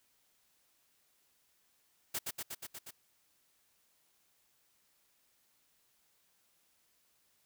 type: noise with echo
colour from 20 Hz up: white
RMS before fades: -36 dBFS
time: 2.14-2.19 s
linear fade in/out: 10 ms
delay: 120 ms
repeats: 6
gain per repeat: -2 dB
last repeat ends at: 2.91 s
effects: white hiss -73 dBFS RMS until 7.45 s